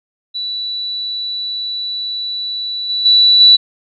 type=tone with level steps; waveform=sine; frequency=3951 Hz; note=B7; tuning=in tune; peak=-19 / -15 / -6 / -3 dBFS; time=0.34-3.57 s; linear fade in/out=20 ms; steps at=2.89 / 3.05 / 3.4 s; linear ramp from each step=10 ms; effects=none